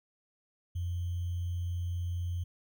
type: tone with sample-and-hold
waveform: sine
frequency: 87.6 Hz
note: F2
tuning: 6 cents sharp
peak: -31 dBFS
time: 0.75-2.44 s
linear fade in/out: 10 ms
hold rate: 3150 Hz
effects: none